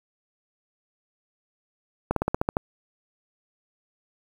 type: slowing click train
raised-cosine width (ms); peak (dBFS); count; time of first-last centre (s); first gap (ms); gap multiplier
1; -8; 8; 2.11-2.569; 53; 1.07
effects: 7-bit